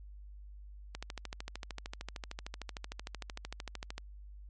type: click train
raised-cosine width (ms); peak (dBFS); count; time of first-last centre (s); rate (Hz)
0.2; -23; 41; 0.95-3.98; 13.2
effects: added 50 Hz sine -47 dBFS peak until 4.49 s + MP3 48 kbps